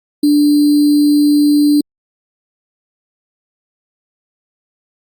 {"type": "tone with sample-and-hold", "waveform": "sine", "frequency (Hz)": 293.7, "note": "D4", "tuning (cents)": 0, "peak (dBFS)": -7, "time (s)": [0.23, 1.81], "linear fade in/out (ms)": 5, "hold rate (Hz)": 4410, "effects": ["Opus 48 kbps"]}